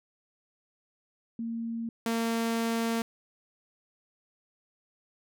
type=tone pair in turn; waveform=sine / sawtooth; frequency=229.8 / 228.9 Hz; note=A#3 / A#3; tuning=-25 / -31 cents; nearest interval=unison; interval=6 cents; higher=first; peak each=-31 / -23 dBFS; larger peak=second; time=1.39-1.89 / 2.06-3.02 s; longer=second; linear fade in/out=2 ms; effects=none